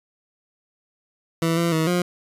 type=tone with pitch steps; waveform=20% pulse; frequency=164.9 / 169.3 / 159.8 / 177.4 Hz; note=E3 / E3 / D#3 / F3; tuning=+1 / +46 / +47 / +27 cents; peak=-14 dBFS; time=1.42-2.02 s; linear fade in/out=2 ms; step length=150 ms; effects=resampled to 32000 Hz